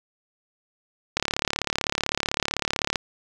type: click train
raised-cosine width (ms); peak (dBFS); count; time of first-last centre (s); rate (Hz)
0.2; -5; 65; 1.17-2.958; 35.8
effects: none